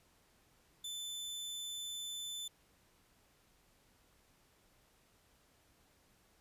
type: tone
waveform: sawtooth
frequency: 3520 Hz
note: A7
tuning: in tune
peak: -38 dBFS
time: 0.84-2.48 s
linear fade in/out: 5 ms
effects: pink hiss -70 dBFS RMS until 6.4 s + resampled to 32000 Hz